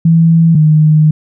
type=tone pair in turn; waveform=sine; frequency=164.81 / 154.16 Hz; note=E3 / D#3; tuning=0 / -16 cents; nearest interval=minor second; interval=116 cents; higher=first; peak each=-4 dBFS; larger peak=neither; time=0.05-0.55 / 0.55-1.11 s; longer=second; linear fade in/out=5 ms; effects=none